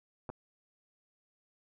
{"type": "clicks", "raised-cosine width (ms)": 1, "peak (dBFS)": [-27, -27], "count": 2, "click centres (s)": [0.292, 0.3], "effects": []}